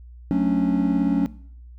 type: chord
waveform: triangle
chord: D major seventh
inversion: first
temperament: just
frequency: 183.54 / 220.2 / 275.3 / 293.7 Hz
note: F#3 / A3 / C#4 / D4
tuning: -14 / +2 / -12 / 0 cents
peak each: -21 / -24 / -19 / -25 dBFS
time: 0.31-1.26 s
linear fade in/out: 0 ms
effects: noise-tail reverb RT60 0.6 s tail -20 dB re dry + added 60 Hz sine -40 dBFS peak until 1.78 s